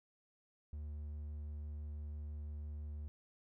triangle tone, 74.5 Hz, D2, 25 cents sharp, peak -40 dBFS, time 0.73-3.08 s, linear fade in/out 0 ms, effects none

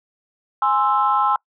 sine chord, Ab augmented, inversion none, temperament equal, 830.6 / 1046.5 / 1318.5 Hz, Ab5 / C6 / E6, 0 / 0 / 0 cents, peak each -19 dBFS, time 0.62-1.36 s, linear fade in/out 2 ms, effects noise-tail reverb RT60 0.1 s tail -25 dB re dry + tanh soft clip ceiling -6 dBFS

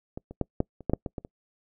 clicks, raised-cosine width 2 ms, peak -22 / -27 / -12 / -10 / -30 / -12 / -9 / -18 / -20 / -26 dBFS, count 10, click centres 0.175 / 0.31 / 0.413 / 0.604 / 0.807 / 0.897 / 0.935 / 1.062 / 1.182 / 1.249 s, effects noise-tail reverb RT60 0.1 s tail -26 dB re dry

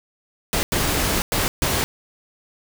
pink noise bursts at uneven times, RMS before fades -21 dBFS, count 4, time 0.53-0.63 / 0.72-1.22 / 1.32-1.48 / 1.62-1.84 s, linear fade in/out 0 ms, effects none

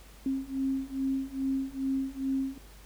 sine beating tone pair, 266.8 / 269.2 Hz, C4 / C4, +34 / +49 cents, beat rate 2.4 Hz, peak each -32 / -31 dBFS, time 0.26-2.58 s, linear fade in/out 2 ms, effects added 50 Hz sine -50 dBFS peak until 2.85 s + pink hiss -55 dBFS RMS until 2.85 s

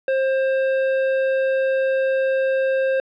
sine tone with hard clipping, 531 Hz, C5, 25 cents sharp, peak -19 dBFS, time 0.08-3 s, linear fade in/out 2 ms, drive 11 dB, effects low-pass 3000 Hz 12 dB/octave

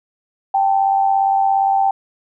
sine tone pair together, 782.7 / 880 Hz, G5 / A5, -3 / 0 cents, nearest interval major second, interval 203 cents, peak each -13 / -21 dBFS, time 0.54-1.91 s, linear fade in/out 5 ms, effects none

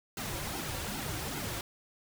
pink noise with flanger, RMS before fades -37 dBFS, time 0.17-1.61 s, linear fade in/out 2 ms, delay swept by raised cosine 1.7 to 4.8 ms, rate 2.5 Hz, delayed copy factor -0.8, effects none

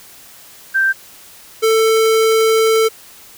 sine / square tone pair in turn, 1568 / 444.3 Hz, G6 / A4, 0 / +17 cents, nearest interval octave + minor seventh, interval 2183 cents, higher first, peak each -11 dBFS, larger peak neither, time 0.74-0.93 / 1.62-2.89 s, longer second, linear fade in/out 20 ms, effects white hiss -41 dBFS RMS until 3.37 s

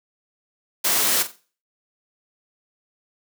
white noise with echo, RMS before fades -20 dBFS, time 0.84-1.23 s, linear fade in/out 10 ms, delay 45 ms, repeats 3, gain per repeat -12 dB, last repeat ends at 1.365 s, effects noise-tail reverb RT60 0.4 s tail -19 dB re dry + high-pass 200 Hz 12 dB/octave

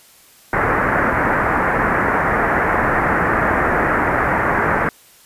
white low-pass noise, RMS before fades -17 dBFS, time 0.53-4.89 s, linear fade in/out 2 ms, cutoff 1900 Hz, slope 48 dB/octave, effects white hiss -48 dBFS RMS until 5.25 s + resampled to 32000 Hz

